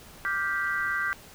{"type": "chord", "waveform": "sine", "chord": "G dominant seventh", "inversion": "second", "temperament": "just", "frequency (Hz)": [1176, 1411.2, 1568, 1960], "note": ["D6", "F6", "G6", "B6"], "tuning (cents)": [2, 18, 0, -14], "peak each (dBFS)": [-33, -34, -28, -33], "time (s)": [0.25, 1.13], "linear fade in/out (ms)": 0, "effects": ["pink hiss -49 dBFS RMS until 1.34 s"]}